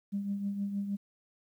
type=tone with tremolo; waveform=sine; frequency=200.4 Hz; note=G3; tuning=38 cents sharp; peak=-28 dBFS; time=0.12-0.97 s; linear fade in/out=20 ms; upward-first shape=triangle; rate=6.4 Hz; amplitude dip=60%; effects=tanh soft clip ceiling -24 dBFS + 11-bit